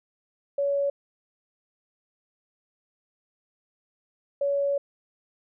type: tone pair in turn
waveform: sine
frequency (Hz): 563 / 563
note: C#5 / C#5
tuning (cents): +27 / +27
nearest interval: unison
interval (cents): 0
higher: neither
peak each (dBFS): -22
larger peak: neither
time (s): 0.58-0.9 / 4.41-4.78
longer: second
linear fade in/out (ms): 5
effects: none